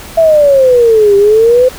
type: exponential two-way sweep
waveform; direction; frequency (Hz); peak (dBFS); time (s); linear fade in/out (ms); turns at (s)
sine; down then up; 669 to 395.8 to 517; -3; 0.17-1.69; 10; 1.16
effects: pink hiss -29 dBFS RMS until 1.78 s